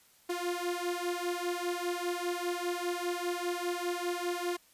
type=beating tone pair; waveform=sawtooth; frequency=349.2 / 354.2 Hz; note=F4 / F4; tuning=0 / +24 cents; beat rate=5 Hz; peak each=-31 dBFS; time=0.29-4.57 s; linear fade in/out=10 ms; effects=white hiss -63 dBFS RMS until 4.73 s + resampled to 32000 Hz